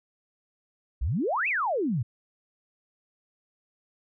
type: exponential two-way sweep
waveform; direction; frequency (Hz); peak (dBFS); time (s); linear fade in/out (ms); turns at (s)
sine; up then down; 51.5 to 2700 to 105.5; -24; 1.01-2.03; 10; 1.48
effects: none